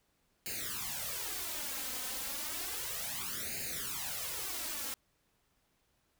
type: noise with flanger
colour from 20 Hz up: white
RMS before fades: -39 dBFS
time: 0.46-4.94 s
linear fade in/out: 0 ms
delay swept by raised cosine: 0.43 to 3.93 ms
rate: 0.32 Hz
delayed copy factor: +0.95
effects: pink hiss -75 dBFS RMS until 6.19 s